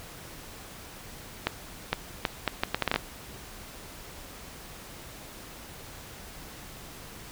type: accelerating click train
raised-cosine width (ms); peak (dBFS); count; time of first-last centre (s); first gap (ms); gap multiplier
0.3; -8; 11; 1.47-2.96; 460; 0.7
effects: pink hiss -45 dBFS RMS until 7.31 s